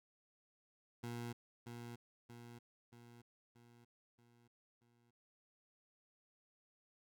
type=tone with echo; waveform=20% pulse; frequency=118.8 Hz; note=A#2; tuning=33 cents sharp; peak=-38 dBFS; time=1.03-1.33 s; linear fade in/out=10 ms; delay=630 ms; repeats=6; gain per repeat=-5 dB; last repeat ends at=5.11 s; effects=none